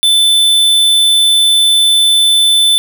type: tone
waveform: square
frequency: 3520 Hz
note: A7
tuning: in tune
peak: -7 dBFS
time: 0.03-2.78 s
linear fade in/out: 0 ms
effects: 7-bit